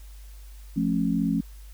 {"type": "chord", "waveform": "sine", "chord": "F augmented", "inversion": "none", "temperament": "just", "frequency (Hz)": [174.61, 218.3, 272.8], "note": ["F3", "A3", "C#4"], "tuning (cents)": [0, -13, -28], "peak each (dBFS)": -26, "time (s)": [0.76, 1.41], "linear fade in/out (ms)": 10, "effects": ["added 50 Hz sine -41 dBFS peak until 1.73 s", "white hiss -56 dBFS RMS until 1.73 s"]}